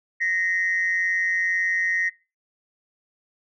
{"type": "tone pair together", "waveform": "sine", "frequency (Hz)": [1860, 2042], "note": ["A#6", "C7"], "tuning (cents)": [-4, -43], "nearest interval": "major second", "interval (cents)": 161, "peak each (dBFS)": [-21, -24], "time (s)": [0.2, 2.1], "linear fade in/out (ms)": 20, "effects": ["noise-tail reverb RT60 0.3 s tail -22 dB re dry", "tanh soft clip ceiling -15 dBFS"]}